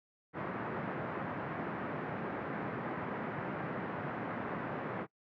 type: band-pass noise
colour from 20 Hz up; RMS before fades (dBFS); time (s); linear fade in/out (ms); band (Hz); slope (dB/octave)
pink; -39; 0.33-5.07; 50; 130 to 1800; 24
effects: noise-tail reverb RT60 0.1 s tail -22 dB re dry